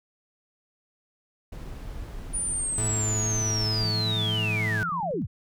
brown noise, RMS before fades -37 dBFS, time 1.52-3.86 s, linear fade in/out 5 ms
sine linear sweep, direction down, 9600 to 46.86 Hz, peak -26 dBFS, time 2.33-5.27 s, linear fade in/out 20 ms
40% pulse tone with vibrato, 108 Hz, A2, 32 cents flat, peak -26 dBFS, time 2.78-4.83 s, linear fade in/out 0 ms, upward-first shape sine, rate 3.3 Hz, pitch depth 10 cents each way
sine tone bursts, 171.1 Hz, F3, 35 cents flat, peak -34 dBFS, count 13, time 3.83-5.22 s, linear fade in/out 0 ms, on 82 ms, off 27 ms
effects none

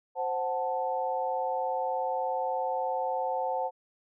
sine chord, F# diminished, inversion second, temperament equal, 523.3 / 740 / 880 Hz, C5 / F#5 / A5, 0 / 0 / 0 cents, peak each -32 dBFS, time 0.15-3.71 s, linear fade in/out 50 ms, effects none

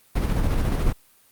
brown noise with tremolo, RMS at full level -20 dBFS, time 0.15-0.93 s, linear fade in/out 10 ms, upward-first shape square, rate 14 Hz, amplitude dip 35%, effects white hiss -57 dBFS RMS until 1.31 s + Opus 32 kbps

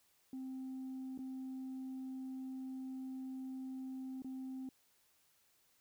sine tone with dropouts, 261.6 Hz, C4, in tune, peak -40 dBFS, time 0.33-4.69 s, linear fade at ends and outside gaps 2 ms, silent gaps 1.177-1.189 / 4.221-4.245 s, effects tanh soft clip ceiling -40 dBFS + white hiss -73 dBFS RMS until 5.8 s

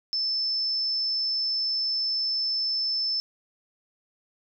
sine tone, 5274 Hz, E8, in tune, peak -24 dBFS, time 0.13-3.2 s, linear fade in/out 0 ms, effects none

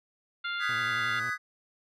harmonic tone, 698.5 Hz, F5, in tune, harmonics 2 / 3 / 4 / 5 / 6, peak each -32 / -40 / -42 / -39 / -47 dBFS, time 0.44-1.2 s, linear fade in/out 10 ms
triangle chord, G# minor seventh, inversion second, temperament just, 1245.9 / 1495.1 / 1661.2 / 1993.5 Hz, D#6 / F#6 / G#6 / B6, +2 / +18 / 0 / +16 cents, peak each -33 dBFS, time 0.59-1.38 s, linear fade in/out 50 ms
sawtooth tone with vibrato, 116.54 Hz, A#2, in tune, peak -38 dBFS, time 0.69-1.3 s, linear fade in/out 0 ms, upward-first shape square, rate 11 Hz, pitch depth 83 cents each way
effects none

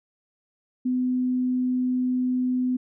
sine tone, 252.5 Hz, B3, 39 cents sharp, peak -21 dBFS, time 0.85-2.77 s, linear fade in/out 10 ms, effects none

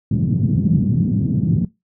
pink band-pass noise, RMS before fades -17 dBFS, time 0.11-1.65 s, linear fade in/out 5 ms, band 120 to 210 Hz, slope 24 dB/octave, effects noise-tail reverb RT60 0.2 s tail -21 dB re dry

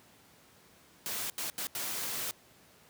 white noise bursts at uneven times, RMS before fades -36 dBFS, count 4, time 1.06-1.3 / 1.38-1.5 / 1.58-1.67 / 1.75-2.31 s, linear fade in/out 0 ms, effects pink hiss -60 dBFS RMS until 2.89 s + high-pass 100 Hz 12 dB/octave

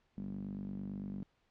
sawtooth tone with band-pass filter, 48.92 Hz, G1, 3 cents flat, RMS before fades -42 dBFS, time 0.17-1.23 s, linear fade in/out 0 ms, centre 210 Hz, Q 6.9, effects pink hiss -75 dBFS RMS until 1.5 s + low-pass 4000 Hz 12 dB/octave

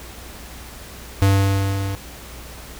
square tone with level ramp, 98 Hz, G2, in tune, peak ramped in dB -12 to -24 dBFS, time 1.22-1.95 s, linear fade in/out 0 ms, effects added 60 Hz sine -39 dBFS peak until 2.79 s + pink hiss -39 dBFS RMS until 2.79 s

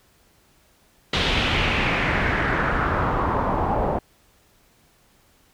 pink noise with low-pass filter sweep, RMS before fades -22 dBFS, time 1.13-3.99 s, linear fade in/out 5 ms, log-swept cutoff 3600 to 740 Hz, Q 2.6, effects pink hiss -59 dBFS RMS until 5.53 s

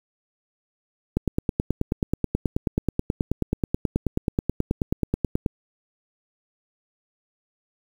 click train, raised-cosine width 3 ms, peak -8 dBFS, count 41, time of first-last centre 1.17-5.462 s, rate 9.32 Hz, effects 7-bit

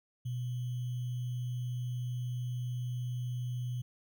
sine tone with sample-and-hold, 123.47 Hz, B2, in tune, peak -33 dBFS, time 0.25-3.82 s, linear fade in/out 10 ms, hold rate 3150 Hz, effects none

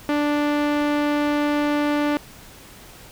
sawtooth tone with low-pass filter, 293.7 Hz, D4, in tune, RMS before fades -21 dBFS, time 0.09-2.17 s, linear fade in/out 0 ms, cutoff 3000 Hz, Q 0.71, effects pink hiss -44 dBFS RMS until 3.11 s

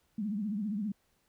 sine tone with vibrato, 207.7 Hz, G#3, in tune, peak -31 dBFS, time 0.18-0.92 s, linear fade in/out 5 ms, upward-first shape triangle, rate 15 Hz, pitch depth 160 cents each way, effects pink hiss -73 dBFS RMS until 1.28 s

